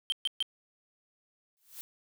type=tone bursts; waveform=triangle; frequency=3136 Hz; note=G7; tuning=in tune; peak=-25 dBFS; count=3; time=0.1-0.426 s; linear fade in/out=0 ms; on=22 ms; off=130 ms
type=noise with exponential growth; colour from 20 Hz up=blue; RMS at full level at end=-40 dBFS; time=1.57-1.81 s; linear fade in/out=0 ms; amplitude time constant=52 ms
effects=none